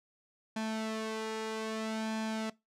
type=tone with flanger; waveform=sawtooth; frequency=220 Hz; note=A3; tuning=in tune; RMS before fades=-36 dBFS; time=0.56-2.5 s; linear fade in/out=5 ms; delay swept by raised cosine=1.2 to 2.14 ms; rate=0.62 Hz; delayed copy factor=+0.65; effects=noise-tail reverb RT60 0.2 s tail -21 dB re dry + low-pass 8000 Hz 12 dB/octave